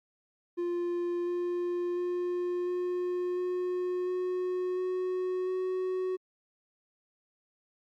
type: tone with pitch steps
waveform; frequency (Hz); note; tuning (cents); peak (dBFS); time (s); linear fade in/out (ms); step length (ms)
triangle; 349.2 / 352.2 / 355.3 / 358.4 / 361.5 / 364.7 / 367.8 / 371; F4 / F4 / F4 / F4 / F#4 / F#4 / F#4 / F#4; 0 / +15 / +30 / +45 / -40 / -25 / -10 / +5; -27; 0.57-6.17; 20; 700
effects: Opus 48 kbps